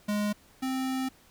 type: tone pair in turn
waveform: square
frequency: 207.7 / 261.7 Hz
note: G#3 / C4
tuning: 0 / 0 cents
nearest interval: major third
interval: 400 cents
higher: second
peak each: -27 / -29 dBFS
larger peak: first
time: 0.08-0.33 / 0.62-1.09 s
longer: second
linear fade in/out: 10 ms
effects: pink hiss -59 dBFS RMS until 1.3 s